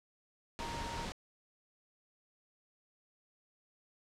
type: tone in noise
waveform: sine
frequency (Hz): 932.3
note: A#5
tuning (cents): 0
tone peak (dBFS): -42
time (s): 0.6-1.05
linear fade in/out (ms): 0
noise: pink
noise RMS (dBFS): -41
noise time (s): 0.59-1.12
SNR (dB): -4
effects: low-pass 6000 Hz 12 dB/octave